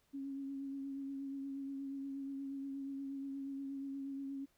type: tone with vibrato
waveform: sine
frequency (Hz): 274.4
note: C#4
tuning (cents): -17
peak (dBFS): -40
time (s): 0.13-4.46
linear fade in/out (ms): 20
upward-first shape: triangle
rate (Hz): 8.4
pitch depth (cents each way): 28
effects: pink hiss -75 dBFS RMS until 4.57 s